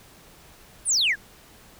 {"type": "exponential sweep", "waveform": "sine", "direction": "down", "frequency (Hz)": [10410, 1548], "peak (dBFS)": -17, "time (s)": [0.85, 1.16], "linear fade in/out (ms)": 50, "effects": ["tanh soft clip ceiling -16 dBFS", "pink hiss -51 dBFS RMS until 1.79 s"]}